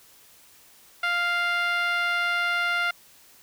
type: tone with band-pass filter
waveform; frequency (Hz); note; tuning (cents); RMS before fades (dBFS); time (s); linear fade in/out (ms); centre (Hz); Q
10% pulse; 698.5; F5; 0; -25; 1.03-2.91; 5; 1500; 1.6
effects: white hiss -54 dBFS RMS until 3.42 s